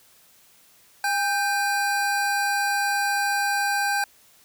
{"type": "tone pair together", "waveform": "square", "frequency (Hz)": [811.4, 1563], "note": ["G#5", "G6"], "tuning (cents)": [-41, -6], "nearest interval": "major seventh", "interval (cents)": 1135, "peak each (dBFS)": -25, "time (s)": [1.04, 4.04], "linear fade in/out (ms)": 2, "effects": ["white hiss -56 dBFS RMS until 4.44 s"]}